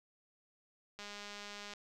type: click train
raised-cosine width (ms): 0.2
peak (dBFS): -30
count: 154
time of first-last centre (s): 0.99-1.736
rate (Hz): 205
effects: none